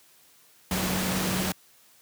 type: tone in noise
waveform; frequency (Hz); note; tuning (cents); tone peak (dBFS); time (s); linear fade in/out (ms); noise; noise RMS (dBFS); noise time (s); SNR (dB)
sine; 186.5; F#3; +14; -29; 0.71-1.52; 2; pink; -28; 0.71-1.52; -4
effects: white hiss -58 dBFS RMS until 2.01 s + high-pass 80 Hz 12 dB/octave